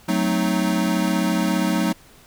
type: chord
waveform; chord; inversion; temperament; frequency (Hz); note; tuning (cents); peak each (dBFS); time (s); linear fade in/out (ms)
square; F# diminished seventh; none; equal with one note detuned; 185 / 220 / 257 / 311.1; F#3 / A3 / C4 / Eb4; 0 / 0 / -31 / 0; -23 / -25 / -28 / -25; 0.08-1.93; 10
effects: pink hiss -50 dBFS RMS until 2.26 s